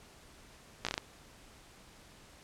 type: slowing click train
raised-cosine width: 0.2 ms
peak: -15 dBFS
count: 6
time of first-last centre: 0.85-0.979 s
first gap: 16 ms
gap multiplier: 1.24
effects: pink hiss -57 dBFS RMS until 2.43 s + low-pass 10000 Hz 12 dB/octave